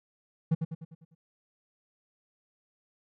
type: tone with echo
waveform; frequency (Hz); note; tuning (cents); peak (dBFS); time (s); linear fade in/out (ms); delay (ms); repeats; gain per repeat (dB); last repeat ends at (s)
triangle; 161.9; E3; -31; -19; 0.51-0.55; 10; 100; 6; -6; 1.15
effects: none